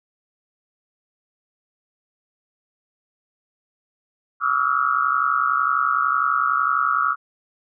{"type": "tone cluster", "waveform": "sine", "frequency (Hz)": [1146, 1279, 1330, 1412], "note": ["D6", "D#6", "E6", "F6"], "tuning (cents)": [-43, 47, 15, 19], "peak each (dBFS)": -23, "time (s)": [4.4, 7.16], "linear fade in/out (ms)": 50, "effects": []}